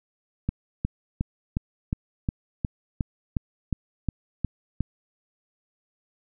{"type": "click train", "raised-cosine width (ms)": 5, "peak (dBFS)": -12, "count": 13, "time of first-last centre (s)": [0.49, 4.807], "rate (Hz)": 2.78, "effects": []}